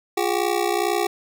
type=ring-modulated tone; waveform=25% pulse; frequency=382.4 Hz; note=G4; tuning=43 cents flat; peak=-13 dBFS; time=0.17-1.07 s; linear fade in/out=5 ms; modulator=31.1 Hz; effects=none